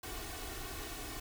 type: noise with comb filter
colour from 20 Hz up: pink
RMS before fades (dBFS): -43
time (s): 0.03-1.2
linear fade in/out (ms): 5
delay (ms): 2.7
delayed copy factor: +0.9
effects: none